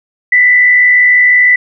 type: tone with frequency modulation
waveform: sine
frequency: 1987 Hz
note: B6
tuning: 10 cents sharp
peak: -4 dBFS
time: 0.32-1.56 s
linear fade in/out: 5 ms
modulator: 66.2 Hz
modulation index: 0.57
effects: none